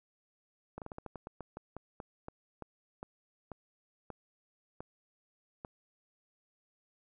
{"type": "slowing click train", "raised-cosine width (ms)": 1, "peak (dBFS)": -28, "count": 19, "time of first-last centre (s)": [0.78, 5.648], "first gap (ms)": 38, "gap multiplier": 1.2, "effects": []}